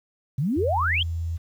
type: exponential sweep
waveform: sine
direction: up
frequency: 122.7 to 3354 Hz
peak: -21 dBFS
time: 0.38-1.03 s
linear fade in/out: 5 ms
type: tone with pitch glide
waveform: sine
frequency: 87.7 to 83.21 Hz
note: F2 to E2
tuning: +8 to +17 cents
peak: -25 dBFS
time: 0.56-1.38 s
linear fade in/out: 20 ms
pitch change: -91 cents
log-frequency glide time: 0.68-0.91 s
effects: 9-bit